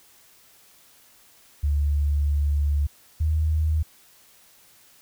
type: tone pair in turn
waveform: sine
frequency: 72.5 / 78.07 Hz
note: D2 / D#2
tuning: -22 / +6 cents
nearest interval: minor second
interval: 128 cents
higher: second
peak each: -19 dBFS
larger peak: neither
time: 1.63-2.87 / 3.2-3.83 s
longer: first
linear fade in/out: 10 ms
effects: white hiss -55 dBFS RMS until 5.01 s